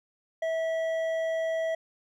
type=tone with hard clipping; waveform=sine; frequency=650 Hz; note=E5; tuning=24 cents flat; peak=-28 dBFS; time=0.42-1.75 s; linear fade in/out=5 ms; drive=7 dB; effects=none